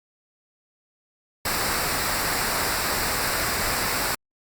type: noise with comb filter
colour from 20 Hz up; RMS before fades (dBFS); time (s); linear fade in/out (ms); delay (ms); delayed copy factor
pink; -25; 1.45-4.15; 5; 0.31; -0.6
effects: Opus 48 kbps